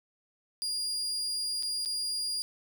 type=tone with dropouts; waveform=35% pulse; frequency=4836 Hz; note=D8; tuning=50 cents sharp; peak=-29 dBFS; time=0.62-2.42 s; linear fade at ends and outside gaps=0 ms; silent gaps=1.626-1.632 / 1.85-1.858 s; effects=none